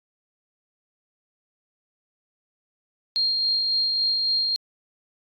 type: tone with tremolo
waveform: sine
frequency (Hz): 4217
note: C8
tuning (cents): +13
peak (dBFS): -19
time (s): 3.16-4.56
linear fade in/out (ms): 0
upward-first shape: sine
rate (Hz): 3.6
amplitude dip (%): 25
effects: AAC 48 kbps